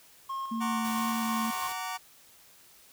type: tone with tremolo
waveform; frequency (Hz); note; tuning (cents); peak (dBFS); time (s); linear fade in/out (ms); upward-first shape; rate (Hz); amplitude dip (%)
triangle; 1075; C6; +47; -30; 0.29-1.68; 10; square; 3; 40
type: tone with vibrato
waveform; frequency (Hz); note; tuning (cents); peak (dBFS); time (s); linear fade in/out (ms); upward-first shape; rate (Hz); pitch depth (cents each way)
sine; 225.8; A3; +45; -30; 0.51-1.51; 10; square; 2.1; 11
type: chord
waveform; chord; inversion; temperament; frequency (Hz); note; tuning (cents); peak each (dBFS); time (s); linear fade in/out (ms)
sawtooth; Gb augmented; none; just; 740 / 925 / 1156.2; Gb5 / Bb5 / D6; 0 / -14 / -27; -34; 0.6-1.98; 20
type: noise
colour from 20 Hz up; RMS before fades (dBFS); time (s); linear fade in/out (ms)
white; -42; 0.84-1.73; 10
effects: white hiss -57 dBFS RMS until 2.92 s